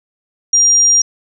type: tone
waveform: sine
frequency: 5700 Hz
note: F8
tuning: 34 cents sharp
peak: -7 dBFS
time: 0.53-1.02 s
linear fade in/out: 5 ms
effects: none